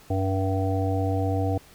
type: harmonic tone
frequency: 95.9 Hz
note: G2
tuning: 37 cents flat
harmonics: 1 / 3 / 5 / 7 / 8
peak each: -24 / -29 / -31 / -32 / -33 dBFS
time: 0.1-1.58 s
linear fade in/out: 5 ms
effects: pink hiss -52 dBFS RMS until 1.74 s